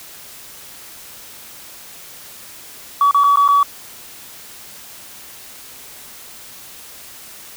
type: tone with dropouts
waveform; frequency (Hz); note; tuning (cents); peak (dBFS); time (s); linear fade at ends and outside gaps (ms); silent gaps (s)
sine; 1137; C#6; +44; -8; 3.01-3.63; 2; 3.111-3.145 / 3.237-3.241 / 3.359-3.371 / 3.479-3.487
effects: tanh soft clip ceiling -6 dBFS + white hiss -38 dBFS RMS until 7.56 s